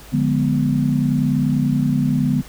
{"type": "chord", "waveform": "sine", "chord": "D diminished seventh", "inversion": "none", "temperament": "equal with one note detuned", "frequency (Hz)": [146.83, 177.87, 207.7, 246.9], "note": ["D3", "F3", "Ab3", "Cb4"], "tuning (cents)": [0, 32, 0, 0], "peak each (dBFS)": [-19, -25, -22, -19], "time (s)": [0.12, 2.42], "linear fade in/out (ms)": 20, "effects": ["added 50 Hz sine -40 dBFS peak until 2.48 s", "pink hiss -42 dBFS RMS until 2.48 s"]}